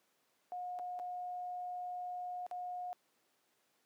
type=tone with dropouts; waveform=sine; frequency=720 Hz; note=F#5; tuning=47 cents flat; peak=-39 dBFS; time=0.52-2.93 s; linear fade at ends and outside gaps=0 ms; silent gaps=0.789-0.795 / 0.991-0.997 / 2.465-2.512 s; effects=pink hiss -75 dBFS RMS until 3.85 s + high-pass 300 Hz 12 dB/octave